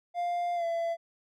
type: tone with pitch glide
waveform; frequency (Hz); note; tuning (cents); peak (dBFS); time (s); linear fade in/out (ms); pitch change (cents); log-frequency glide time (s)
triangle; 700 to 672.6; F5 to E5; +4 to +35; -26; 0.14-0.97; 50; -69; 0.55-0.65
effects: none